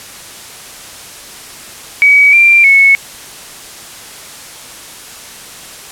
sine tone with pitch steps, 2270 / 2368 / 2202 Hz, C#7 / D7 / C#7, +41 / +14 / -12 cents, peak -3 dBFS, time 2.02-2.95 s, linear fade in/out 0 ms, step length 310 ms, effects white hiss -31 dBFS RMS until 5.91 s + low-pass 11000 Hz 12 dB/octave

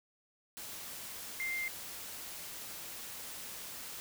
sine tone in noise, 2098 Hz, C7, 4 cents sharp, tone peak -34 dBFS, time 1.4-1.68 s, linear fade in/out 0 ms, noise white, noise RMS -45 dBFS, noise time 0.57-4 s, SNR +8 dB, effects none

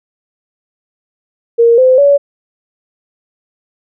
sine tone with pitch steps, 466.2 / 514.3 / 567.4 Hz, A#4 / C5 / C#5, 0 / -30 / +40 cents, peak -4 dBFS, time 1.58-2.18 s, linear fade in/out 20 ms, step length 200 ms, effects none

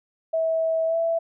sine tone with pitch glide, 649 to 663.4 Hz, E5 to E5, -27 to +11 cents, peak -20 dBFS, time 0.33-1.19 s, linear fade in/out 10 ms, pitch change +38 cents, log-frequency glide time 0.86-0.97 s, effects none

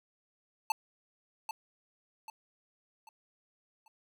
square tone with echo, 880 Hz, A5, in tune, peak -27 dBFS, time 0.7-0.72 s, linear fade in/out 2 ms, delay 790 ms, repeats 4, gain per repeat -8 dB, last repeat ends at 3.88 s, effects none

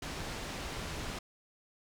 pink low-pass noise, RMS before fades -40 dBFS, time 0.02-1.19 s, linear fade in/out 5 ms, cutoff 6700 Hz, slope 12 dB/octave, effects none

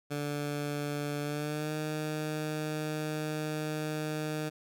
15% pulse tone with pitch glide, 145.9 to 153.69 Hz, D3 to D#3, -11 to -21 cents, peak -26 dBFS, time 0.1-4.5 s, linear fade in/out 20 ms, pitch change +90 cents, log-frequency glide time 1.22-1.73 s, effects none

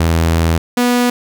sawtooth tone pair in turn, 82.41 / 244.5 Hz, E2 / B3, 0 / -17 cents, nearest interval octave + perfect fifth, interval 1883 cents, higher second, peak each -7 dBFS, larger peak neither, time 0-0.58 / 0.77-1.1 s, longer first, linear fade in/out 5 ms, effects none

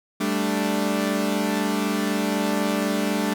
sawtooth chord, G suspended second, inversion none, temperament equal, 196 / 220 / 293.7 Hz, G3 / A3 / D4, 0 / 0 / 0 cents, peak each -22 dBFS, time 0.2-3.34 s, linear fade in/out 10 ms, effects none

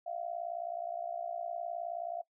sine tone with amplitude modulation, 687 Hz, F5, 29 cents flat, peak -32 dBFS, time 0.06-2.22 s, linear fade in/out 10 ms, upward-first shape sine, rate 59.3 Hz, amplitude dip 90%, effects noise-tail reverb RT60 0.1 s tail -20 dB re dry

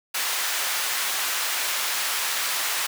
pink high-pass noise, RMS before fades -26 dBFS, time 0.14-2.87 s, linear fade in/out 10 ms, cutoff 1200 Hz, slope 12 dB/octave, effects none

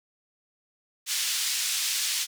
white band-pass noise, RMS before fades -28 dBFS, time 1.06-2.27 s, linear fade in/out 50 ms, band 2600 to 7400 Hz, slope 12 dB/octave, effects none

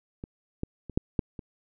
clicks, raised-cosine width 3 ms, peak -24 / -17 / -26 / -10 / -11 / -25 dBFS, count 6, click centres 0.239 / 0.634 / 0.897 / 0.975 / 1.192 / 1.392 s, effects none

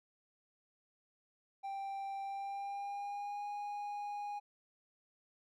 triangle tone with pitch glide, 786 to 822.2 Hz, G5 to G#5, +4 to -18 cents, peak -37 dBFS, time 1.63-4.4 s, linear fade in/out 20 ms, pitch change +78 cents, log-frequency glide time 2.24-3.46 s, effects none

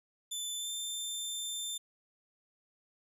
20% pulse tone with pitch glide, 3520 to 3571 Hz, A7 to A7, 0 to +25 cents, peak -30 dBFS, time 0.31-1.78 s, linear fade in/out 10 ms, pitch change +25 cents, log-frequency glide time 0.57-0.7 s, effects none

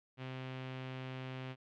sawtooth tone with low-pass filter, 130 Hz, C3, 11 cents flat, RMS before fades -44 dBFS, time 0.17-1.56 s, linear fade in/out 50 ms, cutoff 2900 Hz, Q 2.1, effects none

